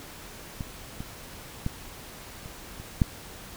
clicks, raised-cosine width 5 ms, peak -19 / -22 / -15 / -29 / -28 / -7 dBFS, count 6, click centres 0.608 / 1.005 / 1.664 / 2.459 / 2.8 / 3.018 s, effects pink hiss -44 dBFS RMS until 3.56 s

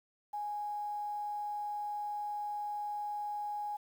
sine tone with quantisation, 830.6 Hz, G#5, in tune, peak -35 dBFS, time 0.33-3.77 s, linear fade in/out 10 ms, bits 10, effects none

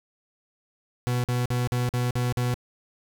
40% pulse tone bursts, 123.1 Hz, B2, 5 cents flat, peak -22 dBFS, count 7, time 1.07-2.542 s, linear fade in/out 0 ms, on 170 ms, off 47 ms, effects none

